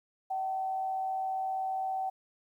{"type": "tone with frequency modulation", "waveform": "sine", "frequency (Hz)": 762, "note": "G5", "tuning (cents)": -49, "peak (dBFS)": -30, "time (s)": [0.3, 2.1], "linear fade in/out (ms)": 10, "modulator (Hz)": 115, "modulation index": 0.28, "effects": ["11-bit"]}